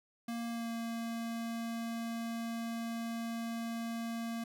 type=tone with pitch glide; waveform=square; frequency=233.1 to 230.3 Hz; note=A#3 to A#3; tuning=0 to -21 cents; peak=-37 dBFS; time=0.28-4.44 s; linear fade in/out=5 ms; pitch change=-21 cents; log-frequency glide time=0.5-0.7 s; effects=none